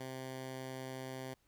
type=tone; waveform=10% pulse; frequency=130.81 Hz; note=C3; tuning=in tune; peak=-34 dBFS; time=0-1.34 s; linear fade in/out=5 ms; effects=pink hiss -75 dBFS RMS until 1.47 s